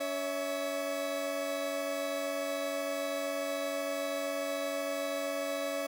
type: tone cluster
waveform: 40% pulse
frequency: 284 / 560 / 653 Hz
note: C#4 / C#5 / E5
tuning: +42 / +18 / -17 cents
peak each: -40 / -34 / -36 dBFS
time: 0-5.87 s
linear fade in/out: 10 ms
effects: none